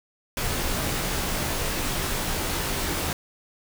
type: noise with comb filter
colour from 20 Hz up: pink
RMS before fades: -27 dBFS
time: 0.37-3.13 s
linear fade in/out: 2 ms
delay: 19 ms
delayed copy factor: -0.7
effects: none